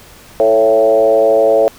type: tone with frequency modulation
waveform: sine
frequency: 554.4 Hz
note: C#5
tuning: in tune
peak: -7 dBFS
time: 0.4-1.68 s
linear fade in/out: 0 ms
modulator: 112 Hz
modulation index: 1.2
effects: pink hiss -40 dBFS RMS until 1.78 s